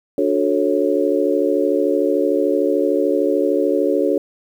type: chord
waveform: sine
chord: D major seventh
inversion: none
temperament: just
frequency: 293.7 / 367.1 / 440.5 / 550.6 Hz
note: D4 / F#4 / A4 / C#5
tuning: 0 / -14 / +2 / -12 cents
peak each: -20 dBFS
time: 0.18-4.18 s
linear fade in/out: 2 ms
effects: 8-bit